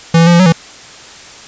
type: tone with pitch steps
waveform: square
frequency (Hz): 165.7 / 166.9 / 173 / 171.2 / 186 / 165.4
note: E3 / E3 / F3 / F3 / F#3 / E3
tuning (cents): +9 / +22 / -16 / -34 / +9 / +6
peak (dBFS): -5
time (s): 0.14-0.524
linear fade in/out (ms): 5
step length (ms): 64
effects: white hiss -34 dBFS RMS until 1.47 s + resampled to 16000 Hz